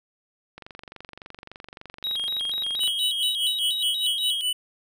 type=click train; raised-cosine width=0.3 ms; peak=-24 dBFS; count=55; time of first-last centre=0.58-2.878 s; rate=23.5 Hz
type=tone with vibrato; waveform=triangle; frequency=3520 Hz; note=A7; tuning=in tune; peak=-24 dBFS; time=2.04-4.41 s; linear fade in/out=0 ms; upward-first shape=square; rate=4.2 Hz; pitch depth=140 cents each way
type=tone with tremolo; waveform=square; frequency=2978 Hz; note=F#7; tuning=11 cents sharp; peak=-22 dBFS; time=2.8-4.53 s; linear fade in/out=5 ms; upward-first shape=sine; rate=4.9 Hz; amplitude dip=85%
effects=none